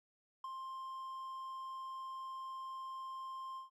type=tone with ADSR envelope; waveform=triangle; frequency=1054 Hz; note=C6; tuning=12 cents sharp; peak=-37 dBFS; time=0.44-3.7 s; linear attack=4 ms; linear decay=16 ms; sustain=-4 dB; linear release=130 ms; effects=none